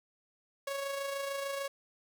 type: tone with amplitude modulation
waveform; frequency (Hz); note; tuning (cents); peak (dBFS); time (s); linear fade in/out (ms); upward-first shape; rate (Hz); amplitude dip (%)
sawtooth; 554.4; C#5; 0; -29; 0.67-1.68; 5; sine; 26.7; 40
effects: none